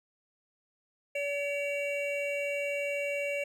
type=tone cluster; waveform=triangle; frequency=571 / 2276 / 2752 Hz; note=D5 / C#7 / F7; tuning=-49 / +45 / -26 cents; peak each=-30 / -35 / -36 dBFS; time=1.15-3.44 s; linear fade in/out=5 ms; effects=none